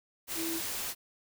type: tone in noise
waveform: sine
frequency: 329.6 Hz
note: E4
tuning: in tune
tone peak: -34 dBFS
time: 0.35-0.61 s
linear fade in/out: 50 ms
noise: white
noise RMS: -36 dBFS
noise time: 0.27-0.95 s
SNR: -1 dB
effects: none